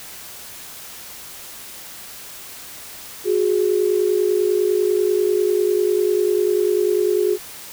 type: tone pair together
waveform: sine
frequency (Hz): 365.2 / 415.3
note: F#4 / G#4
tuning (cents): -23 / 0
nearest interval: major second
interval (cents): 223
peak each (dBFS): -18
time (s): 3.24-7.38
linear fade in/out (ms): 50
effects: white hiss -37 dBFS RMS until 7.72 s